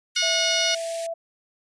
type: high-pass noise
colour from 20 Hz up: white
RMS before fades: -36 dBFS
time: 0.15-1.07 s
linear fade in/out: 10 ms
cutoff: 1700 Hz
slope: 96 dB/octave
type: harmonic tone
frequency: 726 Hz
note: F#5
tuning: 33 cents flat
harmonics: 2 / 3 / 4 / 5 / 6 / 7 / 8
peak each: -31 / -28 / -26 / -28 / -29 / -29 / -28 dBFS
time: 0.16-0.75 s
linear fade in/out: 5 ms
type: tone with pitch glide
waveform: sine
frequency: 659.3 to 665.4 Hz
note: E5 to E5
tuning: 0 to +16 cents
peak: -27 dBFS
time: 0.22-1.14 s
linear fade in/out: 10 ms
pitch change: +16 cents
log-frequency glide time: 0.43-0.94 s
effects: resampled to 22050 Hz